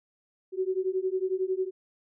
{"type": "beating tone pair", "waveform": "sine", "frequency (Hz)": [370, 381], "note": ["F#4", "G4"], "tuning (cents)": [0, -49], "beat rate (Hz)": 11, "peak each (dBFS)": -29, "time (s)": [0.52, 1.71], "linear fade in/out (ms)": 50, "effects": []}